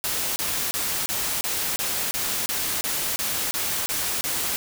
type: noise bursts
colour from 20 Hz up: white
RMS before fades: -26 dBFS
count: 13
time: 0.04-4.56 s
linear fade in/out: 0 ms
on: 320 ms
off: 30 ms
effects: none